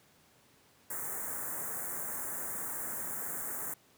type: band-stop noise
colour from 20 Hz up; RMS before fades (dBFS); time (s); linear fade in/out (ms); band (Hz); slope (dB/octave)
white; -38; 0.9-3.74; 5; 1900 to 7100; 48
effects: pink hiss -64 dBFS RMS until 3.97 s + high-pass 100 Hz 12 dB/octave